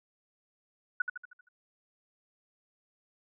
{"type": "tone with echo", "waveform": "sine", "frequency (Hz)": 1472, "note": "F#6", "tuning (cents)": -9, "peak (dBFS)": -24, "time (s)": [1, 1.02], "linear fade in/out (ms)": 5, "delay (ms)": 78, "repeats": 6, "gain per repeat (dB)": -6, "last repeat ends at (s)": 1.488, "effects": []}